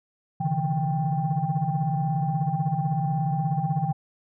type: tone cluster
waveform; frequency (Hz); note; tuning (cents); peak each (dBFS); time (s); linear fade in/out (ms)
sine; 133.5 / 148.9 / 165.2 / 789; C3 / D3 / E3 / G5; +35 / +24 / +4 / +11; -30 / -26 / -27 / -28; 0.4-3.93; 10
effects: tanh soft clip ceiling -14 dBFS